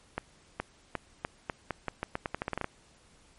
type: accelerating click train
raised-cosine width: 0.5 ms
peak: -16 dBFS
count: 17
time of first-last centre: 0.18-2.644 s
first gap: 420 ms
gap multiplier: 0.84
effects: pink hiss -61 dBFS RMS until 3.38 s + MP3 48 kbps